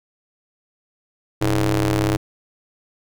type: ring-modulated tone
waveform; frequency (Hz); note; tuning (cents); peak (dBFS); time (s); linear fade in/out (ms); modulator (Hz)
sawtooth; 100.7; G2; +47; -10; 1.41-2.17; 10; 220
effects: none